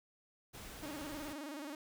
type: noise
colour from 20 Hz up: pink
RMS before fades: -50 dBFS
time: 0.53-1.34 s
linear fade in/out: 20 ms
type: tone with vibrato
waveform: sawtooth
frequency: 293.7 Hz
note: D4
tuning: in tune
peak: -39 dBFS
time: 0.83-1.75 s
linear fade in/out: 2 ms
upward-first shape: square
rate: 19 Hz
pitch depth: 92 cents each way
effects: none